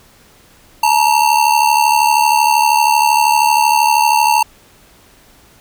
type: ring-modulated tone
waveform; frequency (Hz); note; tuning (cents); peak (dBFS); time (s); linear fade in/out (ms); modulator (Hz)
square; 904; A5; +47; -7; 0.83-4.43; 5; 36.4
effects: pink hiss -47 dBFS RMS until 5.6 s